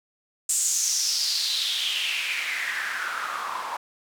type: noise with band-pass filter sweep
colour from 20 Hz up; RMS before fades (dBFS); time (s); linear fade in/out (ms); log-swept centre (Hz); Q
white; -27; 0.49-3.77; 5; 7900 to 920; 4.8
effects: none